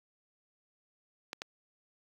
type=clicks; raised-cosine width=0.2 ms; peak=-20 dBFS; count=2; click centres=1.331 / 1.419 s; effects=high-pass 200 Hz 12 dB/octave + 8-bit